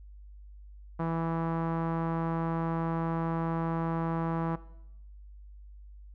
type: tone with low-pass filter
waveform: sawtooth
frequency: 164.81 Hz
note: E3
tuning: in tune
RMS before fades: -31 dBFS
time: 0.99-4.56 s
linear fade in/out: 10 ms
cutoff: 1100 Hz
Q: 1.9
effects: noise-tail reverb RT60 0.8 s tail -18 dB re dry + added 50 Hz sine -46 dBFS peak until 6.14 s